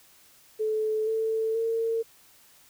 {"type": "tone with pitch steps", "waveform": "sine", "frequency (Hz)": [433.8, 443.9, 454.3], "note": ["A4", "A4", "A#4"], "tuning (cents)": [-25, 15, -45], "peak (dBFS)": -24, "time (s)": [0.59, 2.03], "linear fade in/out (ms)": 20, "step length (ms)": 480, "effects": ["white hiss -57 dBFS RMS until 2.69 s"]}